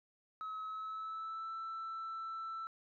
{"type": "tone with pitch glide", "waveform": "sine", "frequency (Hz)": [1284, 1328.5], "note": ["E6", "E6"], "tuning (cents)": [-46, 13], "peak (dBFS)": -38, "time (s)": [0.41, 2.67], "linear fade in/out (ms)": 0, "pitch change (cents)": 59, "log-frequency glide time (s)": [0.64, 1.54], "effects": ["tanh soft clip ceiling -38 dBFS"]}